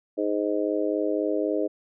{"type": "harmonic tone", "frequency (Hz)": 103.83, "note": "G#2", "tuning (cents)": 0, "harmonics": [3, 4, 5, 6], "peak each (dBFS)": [-27, -28, -29, -30], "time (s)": [0.17, 1.68], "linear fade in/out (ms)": 20, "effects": []}